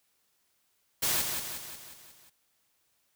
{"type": "noise with echo", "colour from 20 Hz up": "white", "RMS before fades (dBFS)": -28, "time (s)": [1.02, 1.22], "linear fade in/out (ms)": 10, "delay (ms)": 180, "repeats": 6, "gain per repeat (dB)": -5, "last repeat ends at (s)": 2.3, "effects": ["white hiss -73 dBFS RMS until 3.15 s"]}